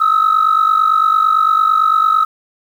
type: tone pair together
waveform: sine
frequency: 1262.1 / 1311 Hz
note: D#6 / E6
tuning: +24 / -10 cents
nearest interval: minor second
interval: 66 cents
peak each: -11 dBFS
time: 0-2.25 s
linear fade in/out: 10 ms
effects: tanh soft clip ceiling -5 dBFS + 7-bit